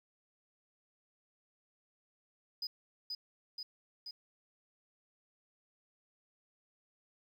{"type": "tone with echo", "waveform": "sine", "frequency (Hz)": 4978, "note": "D#8", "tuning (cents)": 0, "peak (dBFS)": -33, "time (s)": [2.62, 2.67], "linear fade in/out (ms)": 5, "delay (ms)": 480, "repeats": 3, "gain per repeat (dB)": -3, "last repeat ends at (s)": 4.11, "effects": ["tanh soft clip ceiling -35 dBFS", "11-bit"]}